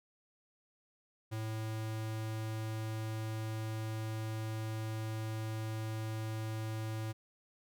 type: tone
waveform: square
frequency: 110 Hz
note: A2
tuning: in tune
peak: -37 dBFS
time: 1.31-7.13 s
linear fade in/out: 20 ms
effects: none